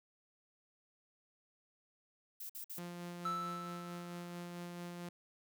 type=noise bursts; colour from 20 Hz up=violet; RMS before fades=-46 dBFS; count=3; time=2.4-2.791 s; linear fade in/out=5 ms; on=95 ms; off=53 ms
type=tone with tremolo; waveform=sawtooth; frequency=174.61 Hz; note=F3; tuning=in tune; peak=-39 dBFS; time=2.78-5.09 s; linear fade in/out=2 ms; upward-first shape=sine; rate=4.5 Hz; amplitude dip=25%
type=tone with exponential decay; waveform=triangle; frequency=1318.5 Hz; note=E6; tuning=in tune; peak=-32 dBFS; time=3.25-4.63 s; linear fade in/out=5 ms; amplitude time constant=300 ms
effects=none